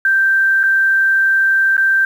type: tone with dropouts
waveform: sine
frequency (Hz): 1568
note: G6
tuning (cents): 0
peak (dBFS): -10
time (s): 0.05-2.05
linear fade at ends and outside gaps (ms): 2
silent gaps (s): 0.632-0.636 / 1.768-1.778
effects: 7-bit